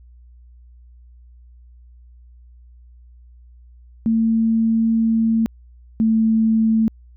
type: tone pair in turn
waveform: sine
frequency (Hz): 225.2 / 222.2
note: A3 / A3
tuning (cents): +40 / +17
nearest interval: unison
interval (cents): 23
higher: first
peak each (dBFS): -14 / -13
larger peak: second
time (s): 4.06-5.46 / 6-6.88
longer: first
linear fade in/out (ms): 0
effects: added 60 Hz sine -43 dBFS peak until 7.16 s